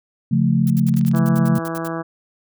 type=chord; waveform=sine; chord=Db augmented; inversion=none; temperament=equal; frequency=138.59 / 174.61 / 220 Hz; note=Db3 / F3 / A3; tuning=0 / 0 / 0 cents; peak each=-18 dBFS; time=0.31-1.59 s; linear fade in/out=10 ms
type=noise bursts; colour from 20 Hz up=blue; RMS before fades=-35 dBFS; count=13; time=0.67-1.876 s; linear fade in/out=0 ms; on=30 ms; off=68 ms
type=clicks; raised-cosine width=0.2 ms; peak=-23 dBFS; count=8; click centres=0.887 / 0.94 / 0.971 / 1.012 / 1.05 / 1.081 / 1.114 / 1.149 s
type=harmonic tone; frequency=164.81 Hz; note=E3; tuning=in tune; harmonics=1 / 2 / 3 / 4 / 5 / 6 / 7 / 8 / 9 / 10; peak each=-29 / -27 / -32 / -31 / -36 / -36 / -33 / -37 / -38 / -39 dBFS; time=1.13-2.03 s; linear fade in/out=20 ms
effects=none